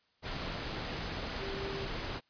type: tone in noise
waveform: sine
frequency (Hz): 392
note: G4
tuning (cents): 0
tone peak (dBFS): -39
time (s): 1.38-1.89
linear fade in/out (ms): 50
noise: pink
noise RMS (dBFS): -38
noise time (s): 0.22-2.21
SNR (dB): -4
effects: white hiss -72 dBFS RMS until 2.29 s + resampled to 11025 Hz